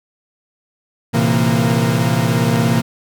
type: tone cluster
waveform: 40% pulse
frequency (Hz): 116.2 / 133.2 / 165.9 / 231.7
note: A#2 / C3 / E3 / A#3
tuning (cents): -5 / +31 / +11 / -10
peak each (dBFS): -18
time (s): 1.13-2.82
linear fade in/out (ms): 20
effects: none